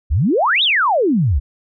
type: exponential two-way sweep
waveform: sine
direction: up then down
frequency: 58.27 to 3867 to 58.27 Hz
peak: -12 dBFS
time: 0.1-1.4 s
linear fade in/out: 20 ms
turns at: 0.63 s
effects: none